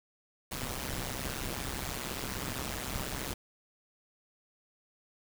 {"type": "noise with amplitude modulation", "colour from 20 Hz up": "pink", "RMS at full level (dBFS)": -33, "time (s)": [0.51, 3.34], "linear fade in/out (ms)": 10, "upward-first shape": "sine", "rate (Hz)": 132, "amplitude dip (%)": 95, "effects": []}